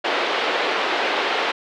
pink band-pass noise, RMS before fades -22 dBFS, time 0.04-1.52 s, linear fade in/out 10 ms, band 380 to 3700 Hz, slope 24 dB/octave, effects none

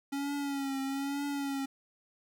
square tone with vibrato, 277.2 Hz, C#4, in tune, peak -33 dBFS, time 0.12-1.66 s, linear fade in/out 10 ms, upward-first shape triangle, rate 1.1 Hz, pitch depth 56 cents each way, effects 10-bit

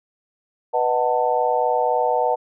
sine chord, B dominant seventh, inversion none, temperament just, 493.9 / 617.4 / 740.8 / 889 Hz, B4 / D#5 / F#5 / A5, 0 / -14 / +2 / +18 cents, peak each -22 / -24 / -22 / -22 dBFS, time 0.73-2.36 s, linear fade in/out 20 ms, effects none

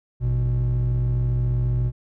triangle tone pair together, 54.34 / 122 Hz, A1 / B2, -21 / -21 cents, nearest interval octave + major second, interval 1400 cents, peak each -21 / -17 dBFS, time 0.2-1.92 s, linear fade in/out 50 ms, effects tanh soft clip ceiling -14 dBFS

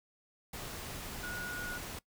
sine tone in noise, 1450 Hz, F#6, 35 cents flat, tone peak -39 dBFS, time 1.23-1.78 s, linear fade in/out 5 ms, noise pink, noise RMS -43 dBFS, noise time 0.53-1.99 s, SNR +1 dB, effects noise-tail reverb RT60 0.1 s tail -20 dB re dry

